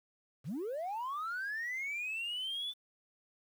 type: linear sweep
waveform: sine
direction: up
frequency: 103.83 to 3520 Hz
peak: -34 dBFS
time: 0.44-2.74 s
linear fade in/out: 50 ms
effects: tanh soft clip ceiling -32 dBFS + 10-bit